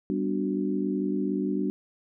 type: chord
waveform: sine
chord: G major seventh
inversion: none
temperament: equal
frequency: 196 / 246.9 / 293.7 / 370 Hz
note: G3 / B3 / D4 / F#4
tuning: 0 / 0 / 0 / 0 cents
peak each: -29 / -33 / -29 / -32 dBFS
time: 0.1-1.7 s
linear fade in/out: 0 ms
effects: none